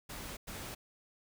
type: noise bursts at uneven times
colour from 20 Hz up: pink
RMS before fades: -44 dBFS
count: 2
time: 0.09-0.37 / 0.47-0.75 s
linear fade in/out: 10 ms
effects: none